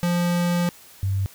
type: tone pair in turn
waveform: square / sine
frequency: 174.61 / 97.32 Hz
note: F3 / G2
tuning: 0 / -12 cents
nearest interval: minor seventh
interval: 1012 cents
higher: first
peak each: -20 dBFS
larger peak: neither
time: 0.03-0.69 / 1.03-1.26 s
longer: first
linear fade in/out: 0 ms
effects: white hiss -48 dBFS RMS until 1.34 s